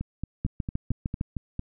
two click trains, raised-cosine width 5 ms, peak -18 / -15 dBFS, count 8 / 6, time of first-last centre 0.01-1.594 / 0.45-1.211 s, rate 4.42 / 6.57 Hz, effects none

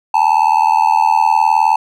triangle tone with amplitude modulation, 877 Hz, A5, 6 cents flat, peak -3 dBFS, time 0.14-1.76 s, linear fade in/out 5 ms, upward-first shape sine, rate 79.4 Hz, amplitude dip 100%, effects none

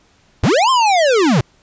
square linear two-way sweep, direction up then down, 58.27 to 1074 to 106.2 Hz, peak -11 dBFS, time 0.43-1.41 s, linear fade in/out 5 ms, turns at 0.7 s, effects pink hiss -54 dBFS RMS until 1.62 s + resampled to 16000 Hz

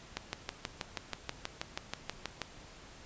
click train, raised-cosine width 0.2 ms, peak -17 dBFS, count 15, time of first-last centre 0.17-2.417 s, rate 6.23 Hz, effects pink hiss -53 dBFS RMS until 3.05 s + resampled to 16000 Hz

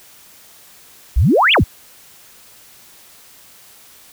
sine exponential two-way sweep, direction up then down, 48.13 to 3520 to 48.13 Hz, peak -9 dBFS, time 1.16-1.64 s, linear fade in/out 10 ms, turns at 1.53 s, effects white hiss -45 dBFS RMS until 4.12 s

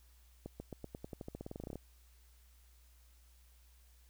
accelerating click train, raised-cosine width 2 ms, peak -30 dBFS, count 20, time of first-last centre 0.46-1.756 s, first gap 140 ms, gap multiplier 0.91, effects added 60 Hz sine -61 dBFS peak until 4.09 s + white hiss -70 dBFS RMS until 4.09 s

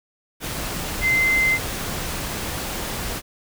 sine tone in noise, 2073 Hz, C7, 17 cents flat, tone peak -16 dBFS, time 1.01-1.59 s, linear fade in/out 50 ms, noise pink, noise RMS -28 dBFS, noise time 0.4-3.22 s, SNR +9 dB, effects none

